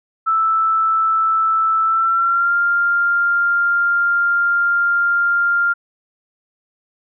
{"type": "tone with pitch glide", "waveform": "sine", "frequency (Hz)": [1318.5, 1396.9], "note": ["E6", "F6"], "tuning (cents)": [0, 0], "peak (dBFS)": -13, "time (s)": [0.26, 5.74], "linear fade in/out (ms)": 20, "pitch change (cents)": 100, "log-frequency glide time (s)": [1.84, 2.54], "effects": []}